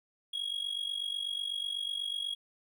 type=tone with amplitude modulation; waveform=triangle; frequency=3303 Hz; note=G#7; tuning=10 cents flat; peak=-28 dBFS; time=0.33-2.35 s; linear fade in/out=10 ms; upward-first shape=sine; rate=48.1 Hz; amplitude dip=80%; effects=none